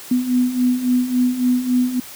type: beating tone pair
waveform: sine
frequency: 246.9 / 250.5 Hz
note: B3 / B3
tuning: 0 / +25 cents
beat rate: 3.6 Hz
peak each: -21 / -16 dBFS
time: 0.11-2 s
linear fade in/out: 5 ms
effects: white hiss -37 dBFS RMS until 2.15 s + high-pass 60 Hz 12 dB/octave